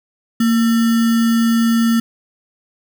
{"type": "tone with sample-and-hold", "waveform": "sine", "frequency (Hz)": 230, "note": "A#3", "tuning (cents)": -23, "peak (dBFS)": -11, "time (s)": [0.4, 2], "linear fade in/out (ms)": 5, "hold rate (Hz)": 1575, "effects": []}